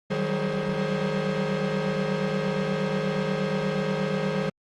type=tone cluster; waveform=45% pulse; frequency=155.7 / 187.4 / 195.8 / 421.7 / 533 Hz; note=D#3 / F#3 / G3 / G#4 / C5; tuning=+2 / +22 / -2 / +26 / +32 cents; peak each=-31 dBFS; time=0.1-4.5 s; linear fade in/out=10 ms; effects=low-pass 4000 Hz 12 dB/octave + Opus 48 kbps